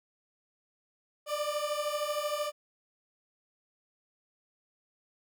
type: beating tone pair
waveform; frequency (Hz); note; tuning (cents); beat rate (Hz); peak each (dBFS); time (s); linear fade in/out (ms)
30% pulse; 587.3 / 600.3; D5 / D5; 0 / +38; 13; -31; 1.26-2.52; 50
effects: none